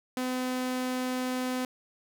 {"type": "tone", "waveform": "sawtooth", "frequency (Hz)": 254.1, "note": "B3", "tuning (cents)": 49, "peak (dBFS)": -25, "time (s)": [0.17, 1.65], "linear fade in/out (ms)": 2, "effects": []}